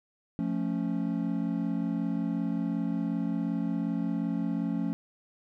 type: chord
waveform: triangle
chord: F augmented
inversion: none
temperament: equal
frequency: 174.61 / 220 / 277.2 Hz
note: F3 / A3 / C#4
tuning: 0 / 0 / 0 cents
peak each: -30 dBFS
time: 0.39-4.93 s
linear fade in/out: 0 ms
effects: none